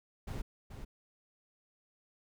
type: noise with echo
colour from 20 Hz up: brown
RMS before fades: -38 dBFS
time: 0.27-0.42 s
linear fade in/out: 10 ms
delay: 430 ms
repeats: 1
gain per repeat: -7 dB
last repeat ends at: 0.85 s
effects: none